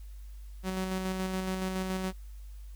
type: tone with tremolo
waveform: sawtooth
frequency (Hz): 187.5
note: F#3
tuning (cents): +23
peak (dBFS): -26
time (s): 0.63-2.13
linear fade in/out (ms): 50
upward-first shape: square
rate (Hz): 7.1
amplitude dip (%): 30
effects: added 50 Hz sine -42 dBFS peak until 2.75 s + white hiss -64 dBFS RMS until 2.75 s